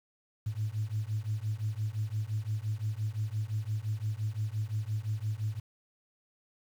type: beating tone pair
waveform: sine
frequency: 104.4 / 110.2 Hz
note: G#2 / A2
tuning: +10 / +3 cents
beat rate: 5.8 Hz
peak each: -33 / -33 dBFS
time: 0.46-5.6 s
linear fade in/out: 10 ms
effects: tanh soft clip ceiling -23 dBFS + 9-bit